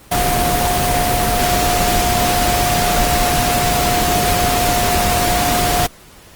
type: tone in noise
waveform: sine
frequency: 713 Hz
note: F5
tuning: 36 cents sharp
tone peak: -17 dBFS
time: 0.11-5.87 s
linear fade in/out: 10 ms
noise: pink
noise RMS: -17 dBFS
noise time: 0.11-5.87 s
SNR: -3 dB
effects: pink hiss -43 dBFS RMS until 6.35 s + Opus 24 kbps